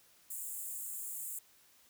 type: high-pass noise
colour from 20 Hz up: pink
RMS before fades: -42 dBFS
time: 0.3-1.39 s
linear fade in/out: 5 ms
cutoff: 7100 Hz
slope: 96 dB/octave
effects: white hiss -65 dBFS RMS until 1.89 s